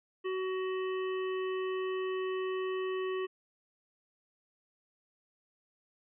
harmonic tone, 374.9 Hz, F#4, 23 cents sharp, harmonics 1 / 3 / 5 / 7 / 8, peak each -32 / -42 / -46 / -49 / -50 dBFS, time 0.24-3.27 s, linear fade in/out 20 ms, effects none

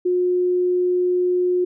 sine tone, 360 Hz, F#4, 47 cents flat, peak -16 dBFS, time 0.05-1.65 s, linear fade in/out 10 ms, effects none

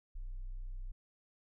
sine tone, 31.32 Hz, B0, 25 cents sharp, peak -37 dBFS, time 0.15-0.92 s, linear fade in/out 10 ms, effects tanh soft clip ceiling -38 dBFS

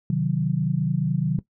sine chord, C diminished, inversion none, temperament equal, 130.81 / 155.56 / 185 Hz, C3 / Eb3 / Gb3, 0 / 0 / 0 cents, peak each -26 / -23 / -25 dBFS, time 0.1-1.39 s, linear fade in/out 2 ms, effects noise-tail reverb RT60 0.1 s tail -17 dB re dry

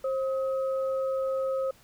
sine tone pair together, 532.1 / 1270 Hz, C5 / D#6, +29 / +35 cents, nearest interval octave + minor third, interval 1506 cents, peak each -26 / -38 dBFS, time 0.04-1.71 s, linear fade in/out 5 ms, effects pink hiss -58 dBFS RMS until 1.83 s

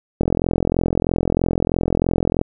click train, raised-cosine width 2 ms, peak -4 dBFS, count 96, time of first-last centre 0.21-2.414 s, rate 43.1 Hz, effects none

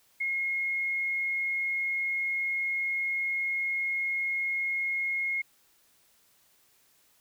sine tone, 2155 Hz, C#7, 49 cents flat, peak -27 dBFS, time 0.2-5.42 s, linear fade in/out 10 ms, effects white hiss -65 dBFS RMS until 7.2 s

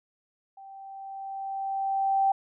sine tone with level ramp, 780 Hz, G5, 9 cents flat, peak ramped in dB -44 to -19 dBFS, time 0.57-2.32 s, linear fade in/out 5 ms, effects none

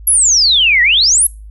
sine exponential two-way sweep, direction down then up, 11490 to 1864.7 to 11490 Hz, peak -7 dBFS, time 0.07-1.27 s, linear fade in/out 5 ms, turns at 0.82 s, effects noise-tail reverb RT60 0.3 s tail -24 dB re dry + added 52 Hz sine -30 dBFS peak until 1.5 s

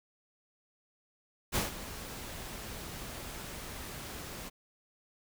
pink noise with ADSR envelope, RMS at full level -29 dBFS, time 1.52-4.5 s, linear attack 37 ms, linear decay 150 ms, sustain -14 dB, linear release 23 ms, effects none

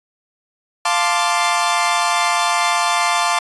sawtooth chord, D minor seventh, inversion first, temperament equal, 698.5 / 880 / 1046.5 / 1174.7 Hz, F5 / A5 / C6 / D6, 0 / 0 / 0 / 0 cents, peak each -17 dBFS, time 0.85-3.39 s, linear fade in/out 5 ms, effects resampled to 24000 Hz

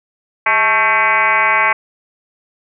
sine tone with frequency modulation, 1568 Hz, G6, in tune, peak -10 dBFS, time 0.46-1.73 s, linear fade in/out 5 ms, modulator 232 Hz, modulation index 3.4, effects none

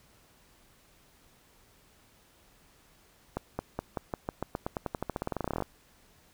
accelerating click train, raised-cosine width 1 ms, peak -17 dBFS, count 28, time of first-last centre 3.37-5.623 s, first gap 220 ms, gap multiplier 0.91, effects pink hiss -62 dBFS RMS until 6.33 s

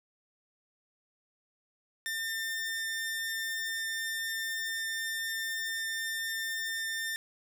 sawtooth tone, 1801 Hz, A6, 40 cents sharp, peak -29 dBFS, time 2.06-7.16 s, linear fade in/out 0 ms, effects none

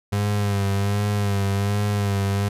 35% pulse tone with vibrato, 100.9 Hz, G#2, 49 cents flat, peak -18 dBFS, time 0.12-2.49 s, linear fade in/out 10 ms, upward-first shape sine, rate 1.3 Hz, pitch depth 41 cents each way, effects resampled to 32000 Hz

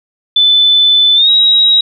sine tone with pitch glide, 3509 to 3827 Hz, A7 to A#7, -5 to +45 cents, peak -5 dBFS, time 0.36-1.81 s, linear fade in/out 5 ms, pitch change +150 cents, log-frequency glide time 1.15-1.3 s, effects none

